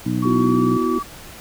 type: harmonic tone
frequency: 61.5 Hz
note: B1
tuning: 7 cents flat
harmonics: 2 / 3 / 4 / 5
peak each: -24 / -24 / -24 / -24 dBFS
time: 0.05-0.78 s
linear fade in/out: 20 ms
type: tone with pitch glide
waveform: sine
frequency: 1125 to 1148 Hz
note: C#6 to D6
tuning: +25 to -40 cents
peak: -24 dBFS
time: 0.22-1.03 s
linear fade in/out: 10 ms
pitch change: +35 cents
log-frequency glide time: 0.42-0.6 s
type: chord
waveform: sine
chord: B suspended fourth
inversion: none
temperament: equal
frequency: 246.9 / 329.6 / 370 Hz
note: B3 / E4 / F#4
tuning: 0 / 0 / 0 cents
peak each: -22 dBFS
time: 0.25-0.99 s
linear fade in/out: 5 ms
effects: pink hiss -39 dBFS RMS until 1.4 s